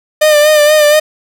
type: tone with vibrato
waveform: 45% pulse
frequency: 603 Hz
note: D5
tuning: 46 cents sharp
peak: -5 dBFS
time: 0.21-1 s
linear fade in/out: 10 ms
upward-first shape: sine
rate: 4.2 Hz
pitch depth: 40 cents each way
effects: none